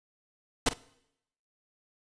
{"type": "noise with echo", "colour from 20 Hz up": "pink", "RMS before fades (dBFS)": -23, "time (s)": [0.66, 0.69], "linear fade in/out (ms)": 5, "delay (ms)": 46, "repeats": 1, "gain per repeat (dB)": -14, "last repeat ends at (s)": 0.736, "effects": ["noise-tail reverb RT60 0.8 s tail -21 dB re dry", "resampled to 22050 Hz"]}